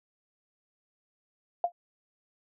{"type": "tone with exponential decay", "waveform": "sine", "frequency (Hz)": 698.5, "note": "F5", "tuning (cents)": 0, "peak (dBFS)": -19, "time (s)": [1.64, 1.72], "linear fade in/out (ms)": 2, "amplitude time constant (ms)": 16, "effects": []}